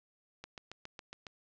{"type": "click train", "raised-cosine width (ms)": 0.2, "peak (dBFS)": -27, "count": 7, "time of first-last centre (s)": [0.44, 1.268], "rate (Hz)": 7.25, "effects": ["low-pass 6000 Hz 12 dB/octave"]}